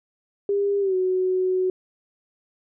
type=tone with pitch glide; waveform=sine; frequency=402 to 370.8 Hz; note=G4 to F#4; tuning=+44 to +4 cents; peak=-19 dBFS; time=0.49-1.7 s; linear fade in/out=2 ms; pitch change=-140 cents; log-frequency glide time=0.8-0.95 s; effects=none